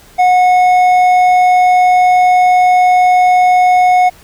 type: tone with hard clipping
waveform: triangle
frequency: 729 Hz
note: F#5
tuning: 26 cents flat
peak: -7 dBFS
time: 0.18-4.1 s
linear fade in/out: 20 ms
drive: 9 dB
effects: pink hiss -42 dBFS RMS until 4.23 s